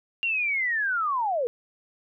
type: linear sweep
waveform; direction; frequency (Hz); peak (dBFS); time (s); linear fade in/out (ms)
sine; down; 2798 to 450.9; -23; 0.23-1.47; 0
effects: none